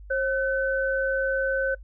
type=tone pair together; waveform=sine; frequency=537 / 1517.6 Hz; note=C5 / F#6; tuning=+45 / +43 cents; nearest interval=octave + tritone; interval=1798 cents; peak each=-24 / -26 dBFS; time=0.1-1.75 s; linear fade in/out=10 ms; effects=noise-tail reverb RT60 0.1 s tail -22 dB re dry + added 50 Hz sine -41 dBFS peak until 1.83 s